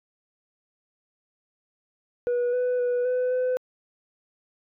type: tone with pitch steps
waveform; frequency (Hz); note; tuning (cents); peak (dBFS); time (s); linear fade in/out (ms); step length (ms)
sine; 486 / 497.4 / 490.2 / 502 / 506; B4 / B4 / B4 / B4 / B4; -28 / +12 / -13 / +28 / +42; -19; 2.27-3.57; 0; 260
effects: tanh soft clip ceiling -21 dBFS